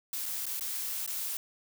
blue noise with dropouts, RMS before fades -35 dBFS, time 0.13-1.37 s, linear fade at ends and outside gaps 1 ms, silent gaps 0.257-0.261 / 0.456-0.465 / 0.596-0.609 / 1.063-1.076 s, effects none

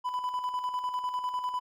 triangle tone with tremolo, 997 Hz, B5, 16 cents sharp, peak -26 dBFS, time 0.04-1.6 s, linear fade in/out 20 ms, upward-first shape square, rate 10 Hz, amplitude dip 50%, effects none

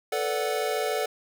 square chord, B minor seventh, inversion third, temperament equal with one note detuned, 440 / 493.9 / 580.2 / 740 Hz, A4 / B4 / D5 / F#5, 0 / 0 / -21 / 0 cents, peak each -30 / -34 / -32 / -32 dBFS, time 0.12-1.06 s, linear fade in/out 5 ms, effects none

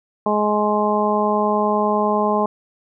harmonic tone, 210 Hz, G#3, 19 cents sharp, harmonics 1 / 2 / 3 / 4 / 5, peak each -22 / -22 / -22 / -22 / -22 dBFS, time 0.26-2.46 s, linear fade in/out 2 ms, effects none

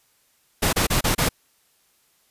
pink noise bursts, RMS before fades -20 dBFS, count 5, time 0.62-1.29 s, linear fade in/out 10 ms, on 110 ms, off 30 ms, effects white hiss -63 dBFS RMS until 2.3 s + resampled to 32000 Hz

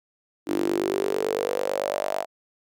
sawtooth tone with high-pass filter sweep, 49 Hz, G1, in tune, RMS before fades -26 dBFS, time 0.46-2.26 s, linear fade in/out 50 ms, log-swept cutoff 310 to 670 Hz, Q 7, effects none

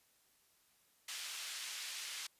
pink band-pass noise, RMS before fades -45 dBFS, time 1.08-2.27 s, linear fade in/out 5 ms, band 2400 to 8400 Hz, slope 12 dB/octave, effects white hiss -72 dBFS RMS until 2.39 s + resampled to 32000 Hz

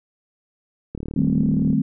click train, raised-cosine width 3 ms, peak -17 dBFS, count 30, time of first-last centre 0.95-1.73 s, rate 37.2 Hz
sine chord, A half-diminished seventh, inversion second, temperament equal, 155.56 / 196 / 220 / 261.6 Hz, Eb3 / G3 / A3 / C4, 0 / 0 / 0 / 0 cents, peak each -22 dBFS, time 1.16-1.82 s, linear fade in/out 5 ms
effects none

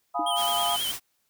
sine chord, F half-diminished seventh, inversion none, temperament equal, 698.5 / 830.6 / 987.8 / 1244.5 Hz, F5 / Ab5 / Cb6 / Eb6, 0 / 0 / 0 / 0 cents, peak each -28 / -31 / -32 / -31 dBFS, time 0.14-0.77 s, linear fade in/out 20 ms
sine tone with exponential decay, 311.1 Hz, D#4, in tune, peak -27 dBFS, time 0.19-0.3 s, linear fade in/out 5 ms, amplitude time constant 23 ms
square tone with vibrato, 3136 Hz, G7, in tune, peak -28 dBFS, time 0.26-0.92 s, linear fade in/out 10 ms, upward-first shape sine, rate 9.3 Hz, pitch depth 68 cents each way
white noise, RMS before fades -34 dBFS, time 0.35-1 s, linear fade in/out 50 ms
effects white hiss -72 dBFS RMS until 1.29 s

